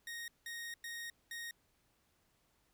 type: tone bursts at uneven times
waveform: sawtooth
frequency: 1864.7 Hz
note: A#6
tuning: in tune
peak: -39 dBFS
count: 4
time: 0.07-0.28 / 0.46-0.74 / 0.84-1.1 / 1.31-1.51 s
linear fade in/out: 2 ms
effects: pink hiss -75 dBFS RMS until 2.73 s